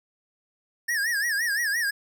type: tone with vibrato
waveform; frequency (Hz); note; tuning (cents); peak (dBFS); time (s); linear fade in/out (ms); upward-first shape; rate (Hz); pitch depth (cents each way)
square; 1760; A6; 0; -24; 0.88-1.91; 10; sine; 5.8; 160
effects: none